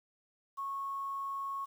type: tone with quantisation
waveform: sine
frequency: 1100 Hz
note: C#6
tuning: 14 cents flat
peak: -35 dBFS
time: 0.57-1.66 s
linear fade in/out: 20 ms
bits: 10
effects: none